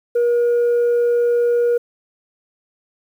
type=tone; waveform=sine; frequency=477.4 Hz; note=A#4; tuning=41 cents sharp; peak=-11 dBFS; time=0.15-1.78 s; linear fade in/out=10 ms; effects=tanh soft clip ceiling -12 dBFS + 8-bit